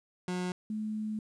30% pulse / sine tone pair in turn, 180.8 / 215 Hz, F#3 / A3, -40 / -40 cents, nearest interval minor third, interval 300 cents, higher second, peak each -29 / -32 dBFS, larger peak first, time 0.28-0.52 / 0.7-1.19 s, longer second, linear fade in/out 2 ms, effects resampled to 22050 Hz + 11-bit

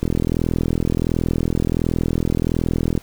click train, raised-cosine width 3 ms, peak -6 dBFS, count 123, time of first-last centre 0.03-2.977 s, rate 41.4 Hz, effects pink hiss -47 dBFS RMS until 3.02 s

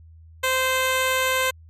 10% pulse tone, 519 Hz, C5, 14 cents flat, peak -11 dBFS, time 0.43-1.51 s, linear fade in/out 10 ms, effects added 81 Hz sine -44 dBFS peak until 1.69 s + MP3 64 kbps

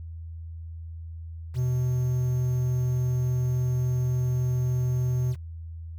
triangle tone with quantisation, 125.5 Hz, B2, 28 cents sharp, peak -20 dBFS, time 1.54-5.36 s, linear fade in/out 50 ms, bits 8, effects added 82 Hz sine -35 dBFS peak until 5.98 s + MP3 96 kbps

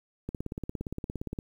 click train, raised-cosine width 3 ms, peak -21 dBFS, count 20, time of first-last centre 0.29-1.388 s, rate 17.3 Hz, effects 9-bit

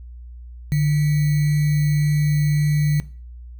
sine tone with sample-and-hold, 149.1 Hz, D3, 27 cents sharp, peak -15 dBFS, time 0.72-3 s, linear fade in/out 0 ms, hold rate 2100 Hz, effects noise-tail reverb RT60 0.4 s tail -18 dB re dry + added 60 Hz sine -35 dBFS peak until 3.59 s

